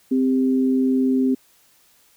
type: tone pair together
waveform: sine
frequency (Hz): 259.8 / 398.4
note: C4 / G4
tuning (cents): -12 / +28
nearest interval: perfect fifth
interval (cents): 740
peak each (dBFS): -16 / -25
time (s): 0.11-1.35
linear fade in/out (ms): 10
effects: white hiss -57 dBFS RMS until 2.16 s